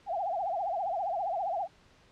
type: tone with vibrato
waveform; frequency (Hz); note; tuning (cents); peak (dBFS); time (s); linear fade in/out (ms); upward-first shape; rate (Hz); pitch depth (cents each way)
sine; 735; F#5; -12; -29; 0.06-1.68; 50; triangle; 15; 230
effects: pink hiss -61 dBFS RMS until 2.11 s + low-pass 5000 Hz 12 dB/octave